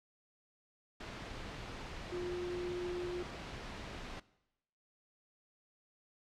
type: tone in noise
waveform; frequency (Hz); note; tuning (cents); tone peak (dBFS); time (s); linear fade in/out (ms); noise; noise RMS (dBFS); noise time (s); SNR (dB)
sine; 355.6; F4; +31; -37; 2.12-3.23; 5; pink; -45; 1-4.2; +5
effects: noise-tail reverb RT60 0.9 s tail -20 dB re dry + low-pass 4000 Hz 12 dB/octave